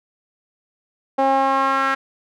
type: tone with band-pass filter sweep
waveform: sawtooth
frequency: 270 Hz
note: C#4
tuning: 45 cents flat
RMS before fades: -18 dBFS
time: 1.18-1.95 s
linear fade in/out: 10 ms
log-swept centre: 710 to 1500 Hz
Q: 3.2
effects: none